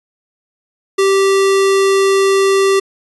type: tone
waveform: square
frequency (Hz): 390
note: G4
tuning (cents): -9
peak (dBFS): -10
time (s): 0.98-2.8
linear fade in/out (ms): 10
effects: resampled to 24000 Hz